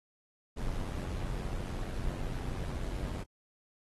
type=noise with amplitude modulation; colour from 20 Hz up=brown; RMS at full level=-33 dBFS; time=0.56-3.24 s; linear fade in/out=20 ms; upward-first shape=sine; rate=92 Hz; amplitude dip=60%; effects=AAC 32 kbps